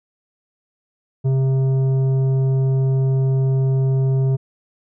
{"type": "tone with tanh clipping", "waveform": "sine", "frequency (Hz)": 133.2, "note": "C3", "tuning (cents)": 31, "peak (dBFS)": -16, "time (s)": [1.24, 4.37], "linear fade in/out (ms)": 20, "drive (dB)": 9, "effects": []}